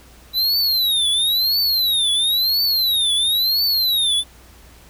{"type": "tone with vibrato", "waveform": "square", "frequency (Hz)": 3932, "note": "B7", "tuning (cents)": -8, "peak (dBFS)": -16, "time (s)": [0.33, 4.24], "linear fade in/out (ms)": 50, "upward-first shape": "triangle", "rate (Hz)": 0.98, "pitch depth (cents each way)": 260, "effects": ["added 60 Hz sine -46 dBFS peak until 4.89 s", "pink hiss -48 dBFS RMS until 4.89 s"]}